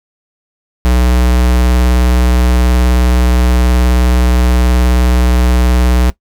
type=tone with vibrato; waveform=square; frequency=61.5 Hz; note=B1; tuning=7 cents flat; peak=-8 dBFS; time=0.85-6.1 s; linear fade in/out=0 ms; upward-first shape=square; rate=19 Hz; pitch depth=19 cents each way; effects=noise-tail reverb RT60 0.1 s tail -19 dB re dry